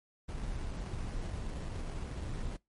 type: noise with sample-and-hold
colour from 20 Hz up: brown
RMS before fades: -38 dBFS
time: 0.28-2.57 s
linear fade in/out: 10 ms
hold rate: 3675 Hz
effects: noise-tail reverb RT60 0.2 s tail -24 dB re dry + MP3 48 kbps